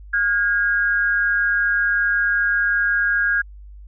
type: tone pair together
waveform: sine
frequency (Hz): 1426.7 / 1632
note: F6 / G#6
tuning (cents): +37 / -31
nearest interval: major second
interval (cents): 232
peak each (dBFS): -22 / -17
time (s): 0.13-3.42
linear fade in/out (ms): 10
effects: added 50 Hz sine -37 dBFS peak until 3.87 s